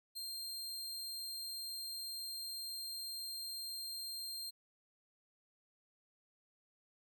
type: tone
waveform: sawtooth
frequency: 4186 Hz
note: C8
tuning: in tune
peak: -39 dBFS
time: 0.15-4.51 s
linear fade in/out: 20 ms
effects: none